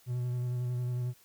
triangle tone with vibrato, 123.47 Hz, B2, in tune, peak -28 dBFS, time 0.06-1.14 s, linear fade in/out 50 ms, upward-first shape square, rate 11 Hz, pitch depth 16 cents each way, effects white hiss -62 dBFS RMS until 1.24 s

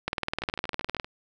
two click trains, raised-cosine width 0.3 ms, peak -11 / -22 dBFS, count 19 / 9, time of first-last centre 0.08-0.998 / 0.42-1.045 s, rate 19.6 / 12.8 Hz, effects none

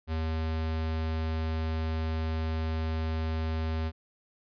square tone, 80 Hz, D#2, 49 cents sharp, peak -29 dBFS, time 0.07-3.92 s, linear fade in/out 50 ms, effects resampled to 11025 Hz

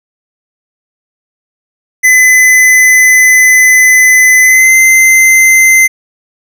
square tone with pitch glide, 2020 to 2070 Hz, B6 to C7, +39 to -19 cents, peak -3 dBFS, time 2.03-5.88 s, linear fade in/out 20 ms, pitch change +42 cents, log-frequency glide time 4.42-4.74 s, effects none

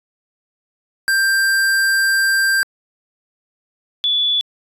square / sine tone pair in turn, 1580 / 3444 Hz, G6 / A7, +13 / -38 cents, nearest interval octave + minor second, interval 1349 cents, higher second, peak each -14 dBFS, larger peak neither, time 1.08-2.63 / 4.04-4.41 s, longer first, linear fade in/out 0 ms, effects resampled to 32000 Hz

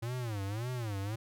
square tone with vibrato, 111.3 Hz, A2, 20 cents sharp, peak -35 dBFS, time 0.02-1.16 s, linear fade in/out 10 ms, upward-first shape sine, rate 1.8 Hz, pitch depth 230 cents each way, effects none

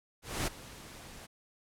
pink noise with ADSR envelope, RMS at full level -32 dBFS, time 0.22-1.27 s, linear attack 250 ms, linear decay 16 ms, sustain -17 dB, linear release 19 ms, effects low-pass 12000 Hz 12 dB/octave

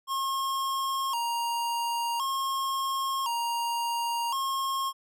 square tone with vibrato, 1006 Hz, B5, 32 cents sharp, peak -28 dBFS, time 0.07-4.93 s, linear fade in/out 50 ms, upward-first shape square, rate 0.47 Hz, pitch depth 120 cents each way, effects none

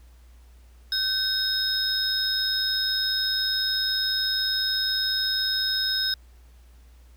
triangle tone cluster, 1536 / 3756 / 5150 Hz, G6 / A#7 / E8, -36 / +12 / -41 cents, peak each -29 / -26 / -24 dBFS, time 0.92-6.14 s, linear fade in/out 2 ms, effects added 60 Hz sine -48 dBFS peak until 7.16 s + pink hiss -62 dBFS RMS until 7.16 s

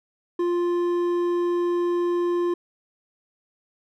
triangle tone with hard clipping, 349.2 Hz, F4, in tune, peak -22 dBFS, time 0.39-2.54 s, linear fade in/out 5 ms, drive 10 dB, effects none

